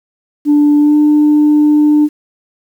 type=tone with pitch glide; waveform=sine; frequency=293.7 to 298.8 Hz; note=D4 to D4; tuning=0 to +30 cents; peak=-4 dBFS; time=0.45-2.09 s; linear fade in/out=50 ms; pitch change=+30 cents; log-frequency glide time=0.78-0.96 s; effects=tanh soft clip ceiling -3 dBFS + 7-bit